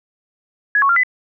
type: tone with pitch steps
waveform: sine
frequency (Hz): 1678 / 1108 / 1385 / 2005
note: G#6 / C#6 / F6 / B6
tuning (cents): +17 / -1 / -15 / +26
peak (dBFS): -11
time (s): 0.75-1.034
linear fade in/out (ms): 2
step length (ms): 71
effects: none